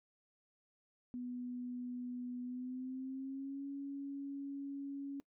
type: tone with pitch glide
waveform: sine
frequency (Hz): 246.9 to 278.7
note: B3 to C#4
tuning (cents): 0 to +9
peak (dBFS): -40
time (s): 1.14-5.2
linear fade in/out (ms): 0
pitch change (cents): +209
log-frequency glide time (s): 2.42-3.66
effects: noise-tail reverb RT60 0.1 s tail -21 dB re dry